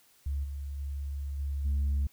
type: tone with level steps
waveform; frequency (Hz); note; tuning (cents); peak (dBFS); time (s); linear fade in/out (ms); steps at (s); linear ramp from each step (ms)
sine; 70.3; C#2; +25; -28 / -34 / -32 / -29 / -23; 0.26-2.07; 5; 0.43 / 0.78 / 1.38 / 1.64; 20
effects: tanh soft clip ceiling -24 dBFS + white hiss -63 dBFS RMS until 2.12 s